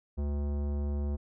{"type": "tone with tanh clipping", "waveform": "sine", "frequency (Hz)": 72.1, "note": "D2", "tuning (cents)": -31, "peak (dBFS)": -31, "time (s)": [0.17, 1.17], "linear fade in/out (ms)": 20, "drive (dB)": 17, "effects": []}